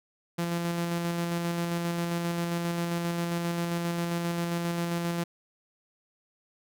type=tone with tremolo; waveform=sawtooth; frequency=171 Hz; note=F3; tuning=36 cents flat; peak=-23 dBFS; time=0.38-5.24 s; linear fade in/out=10 ms; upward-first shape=square; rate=7.5 Hz; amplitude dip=25%; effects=none